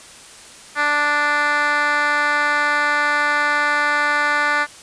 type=tone with band-pass filter; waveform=10% pulse; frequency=293.7 Hz; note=D4; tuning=in tune; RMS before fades=-18 dBFS; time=0.75-4.67 s; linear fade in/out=50 ms; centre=1700 Hz; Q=1.6; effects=white hiss -41 dBFS RMS until 4.82 s + resampled to 22050 Hz